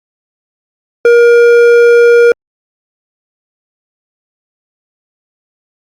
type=tone with hard clipping; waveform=triangle; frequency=473.6 Hz; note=A#4; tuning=27 cents sharp; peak=-4 dBFS; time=1.05-2.32 s; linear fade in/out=2 ms; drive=12 dB; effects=Opus 48 kbps